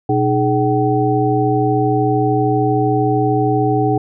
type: tone cluster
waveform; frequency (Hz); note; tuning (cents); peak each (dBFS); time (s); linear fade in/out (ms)
sine; 123.3 / 307 / 420 / 760; B2 / D#4 / G#4 / F#5; -2 / -23 / +19 / +46; -18; 0.09-3.98; 5
effects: none